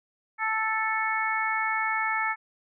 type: harmonic tone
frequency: 440 Hz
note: A4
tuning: in tune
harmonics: 2 / 3 / 4 / 5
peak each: -30 / -30 / -30 / -30 dBFS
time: 0.38-2.36 s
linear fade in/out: 50 ms
effects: none